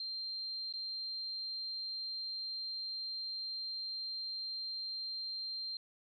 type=tone with dropouts; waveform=sine; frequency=4166 Hz; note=C8; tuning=8 cents flat; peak=-38 dBFS; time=0-5.77 s; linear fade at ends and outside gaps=2 ms; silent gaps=0.726-0.737 s; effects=none